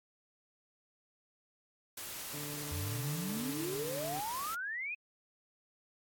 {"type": "noise", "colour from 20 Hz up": "white", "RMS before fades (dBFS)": -43, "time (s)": [1.97, 4.55], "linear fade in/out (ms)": 5}
{"type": "tone", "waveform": "20% pulse", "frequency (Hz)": 146.83, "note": "D3", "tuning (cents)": 0, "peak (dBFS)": -39, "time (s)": [2.33, 4.2], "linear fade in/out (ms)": 10}
{"type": "exponential sweep", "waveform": "sine", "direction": "up", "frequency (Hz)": [80.5, 2564], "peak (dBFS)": -36, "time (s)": [2.71, 4.95], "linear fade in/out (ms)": 10}
{"effects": ["AAC 64 kbps"]}